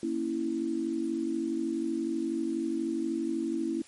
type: chord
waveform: sine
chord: A# diminished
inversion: none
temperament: equal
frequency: 233.1 / 277.2 / 329.6 Hz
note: A#3 / C#4 / E4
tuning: 0 / 0 / 0 cents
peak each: -35 / -34 / -30 dBFS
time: 0.03-3.82 s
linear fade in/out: 2 ms
effects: white hiss -54 dBFS RMS until 3.87 s + MP3 48 kbps